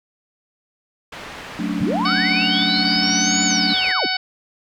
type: low-pass noise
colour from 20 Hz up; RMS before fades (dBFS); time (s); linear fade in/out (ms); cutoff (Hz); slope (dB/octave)
white; -35; 1.12-3.92; 5; 2400; 12
type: chord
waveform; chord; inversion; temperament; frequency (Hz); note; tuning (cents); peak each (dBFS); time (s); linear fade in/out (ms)
sine; D major seventh; first; equal with one note detuned; 184.36 / 220 / 277.2 / 293.7; F#3 / A3 / C#4 / D4; -6 / 0 / 0 / 0; -25 / -25 / -29 / -26; 1.59-3.74; 5
type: linear two-way sweep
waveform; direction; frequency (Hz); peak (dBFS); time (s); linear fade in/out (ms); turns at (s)
sine; up then down; 40.13 to 7040 to 110.4; -20; 1.8-4.07; 20; 3.44
type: harmonic tone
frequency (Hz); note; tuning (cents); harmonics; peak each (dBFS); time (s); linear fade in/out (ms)
748; F#5; +19; 1 / 2 / 3 / 4 / 5 / 6 / 7; -27 / -26 / -26 / -28 / -28 / -24 / -30; 2.05-4.17; 5
effects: none